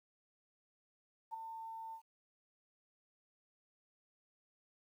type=tone with ADSR envelope; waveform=sine; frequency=899 Hz; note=A5; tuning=37 cents sharp; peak=-37 dBFS; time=1.31-2.02 s; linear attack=31 ms; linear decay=5 ms; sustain=-7 dB; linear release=87 ms; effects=12-bit